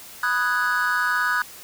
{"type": "chord", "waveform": "triangle", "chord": "G# minor seventh", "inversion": "first", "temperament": "equal", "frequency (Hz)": [987.8, 1244.5, 1480, 1661.2], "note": ["B5", "D#6", "F#6", "G#6"], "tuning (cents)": [0, 0, 0, 0], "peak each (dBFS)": [-27, -24, -21, -24], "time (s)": [0.23, 1.42], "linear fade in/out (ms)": 2, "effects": ["white hiss -42 dBFS RMS until 1.63 s"]}